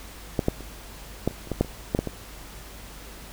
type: clicks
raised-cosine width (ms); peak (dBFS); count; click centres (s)
2; -8 / -7 / -26 / -8 / -29 / -27 / -13 / -6 / -24 / -8 / -9 / -15; 12; 0.392 / 0.484 / 0.607 / 1.276 / 1.31 / 1.473 / 1.517 / 1.61 / 1.647 / 1.949 / 1.99 / 2.073
effects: added 50 Hz sine -44 dBFS peak until 3.32 s + pink hiss -44 dBFS RMS until 3.32 s